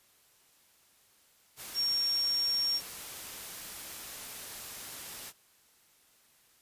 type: tone in noise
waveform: sine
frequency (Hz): 5540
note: F8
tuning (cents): -15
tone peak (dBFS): -27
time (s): 1.74-2.81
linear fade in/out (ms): 50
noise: white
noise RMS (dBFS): -43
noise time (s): 1.56-5.33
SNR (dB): +13
effects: white hiss -65 dBFS RMS until 6.61 s + resampled to 32000 Hz